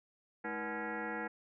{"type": "tone with frequency modulation", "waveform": "sine", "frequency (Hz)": 587.3, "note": "D5", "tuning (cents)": 0, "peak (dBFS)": -36, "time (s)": [0.44, 1.28], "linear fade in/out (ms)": 10, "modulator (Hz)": 267, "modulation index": 5.2, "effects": []}